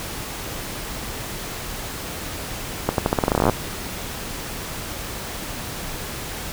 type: accelerating click train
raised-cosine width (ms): 1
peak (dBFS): -3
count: 18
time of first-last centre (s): 2.89-3.497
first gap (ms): 92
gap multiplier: 0.86
effects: pink hiss -31 dBFS RMS until 6.52 s